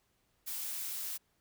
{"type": "noise", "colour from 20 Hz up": "blue", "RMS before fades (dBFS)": -39, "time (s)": [0.46, 1.18], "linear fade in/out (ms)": 20, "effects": ["pink hiss -75 dBFS RMS until 1.4 s"]}